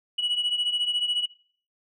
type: beating tone pair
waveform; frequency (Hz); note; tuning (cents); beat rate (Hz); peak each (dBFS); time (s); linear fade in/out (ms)
sine; 2930 / 2944; F#7 / F#7; -18 / -9; 14; -23 / -27; 0.18-1.26; 10
effects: noise-tail reverb RT60 0.5 s tail -22 dB re dry + tanh soft clip ceiling -20 dBFS